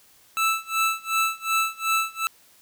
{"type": "tone with tremolo", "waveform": "25% pulse", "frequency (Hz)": 1318.5, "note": "E6", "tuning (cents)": 0, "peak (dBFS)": -15, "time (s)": [0.37, 2.27], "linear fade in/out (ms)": 0, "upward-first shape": "sine", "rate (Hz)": 2.7, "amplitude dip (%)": 95, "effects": ["white hiss -56 dBFS RMS until 2.61 s"]}